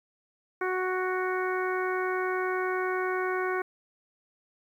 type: harmonic tone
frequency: 370 Hz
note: F#4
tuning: in tune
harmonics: 1 / 2 / 3 / 4 / 5 / 6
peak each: -29 / -36 / -34 / -34 / -39 / -40 dBFS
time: 0.61-3.62 s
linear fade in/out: 5 ms
effects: 10-bit